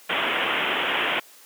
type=low-pass noise; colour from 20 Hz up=white; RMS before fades=-24 dBFS; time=0.09-1.2 s; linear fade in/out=10 ms; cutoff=3300 Hz; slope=96 dB/octave; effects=white hiss -50 dBFS RMS until 1.45 s + high-pass 300 Hz 12 dB/octave